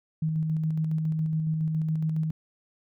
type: tone with tremolo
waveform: sine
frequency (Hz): 158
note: D#3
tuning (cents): +27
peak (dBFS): -23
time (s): 0.22-2.31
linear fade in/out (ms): 5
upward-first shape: square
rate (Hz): 7.2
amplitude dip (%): 25
effects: none